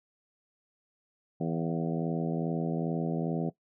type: harmonic tone with a mistuned harmonic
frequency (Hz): 82.41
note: E2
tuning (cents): 0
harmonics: 2 / 3 / 4 / 5 / 6 / 7 / 8 / 9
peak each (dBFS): -31 / -35 / -37 / -39 / -41 / -42 / -43 / -44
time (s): 1.4-3.5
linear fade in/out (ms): 10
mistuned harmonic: 8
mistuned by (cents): +39
effects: noise-tail reverb RT60 0.1 s tail -18 dB re dry